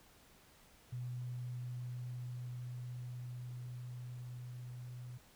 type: tone with level ramp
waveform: sine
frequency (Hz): 123.47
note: B2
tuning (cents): 0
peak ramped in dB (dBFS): -39 to -45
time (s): 0.92-5.18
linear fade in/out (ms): 10
effects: pink hiss -64 dBFS RMS until 5.35 s